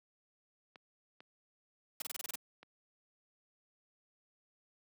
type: clicks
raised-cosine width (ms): 0.3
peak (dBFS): -37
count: 4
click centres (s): 0.758 / 1.205 / 2.247 / 2.63
type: noise bursts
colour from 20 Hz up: white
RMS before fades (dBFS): -40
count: 8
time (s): 2-2.356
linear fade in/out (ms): 2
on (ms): 20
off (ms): 28
effects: high-pass 200 Hz 12 dB/octave